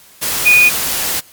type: tone in noise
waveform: sine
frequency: 2466 Hz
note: D#7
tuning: 16 cents flat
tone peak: -6 dBFS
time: 0.45-0.7 s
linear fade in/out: 20 ms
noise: white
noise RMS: -18 dBFS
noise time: 0.21-1.21 s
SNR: +9 dB
effects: white hiss -44 dBFS RMS until 1.32 s + Opus 48 kbps